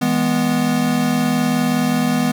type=chord; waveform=square; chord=E major; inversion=none; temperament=equal with one note detuned; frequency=162.17 / 207.7 / 246.9 Hz; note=E3 / G#3 / B3; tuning=-28 / 0 / 0 cents; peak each=-23 / -22 / -18 dBFS; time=0.01-2.32 s; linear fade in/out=10 ms; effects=none